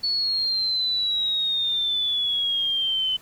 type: exponential sweep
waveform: sine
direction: down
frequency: 4435 to 3028 Hz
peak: -21 dBFS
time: 0.03-3.17 s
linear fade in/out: 10 ms
effects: pink hiss -51 dBFS RMS until 3.21 s